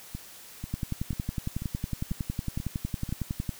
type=two click trains; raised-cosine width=5 ms; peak=-22 / -17 dBFS; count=7 / 31; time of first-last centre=0.15-3.091 / 0.74-3.492 s; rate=2.04 / 10.9 Hz; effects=white hiss -48 dBFS RMS until 3.59 s